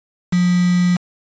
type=tone with quantisation; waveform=sine; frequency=178 Hz; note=F3; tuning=33 cents sharp; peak=-12 dBFS; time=0.32-0.97 s; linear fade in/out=10 ms; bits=4; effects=resampled to 16000 Hz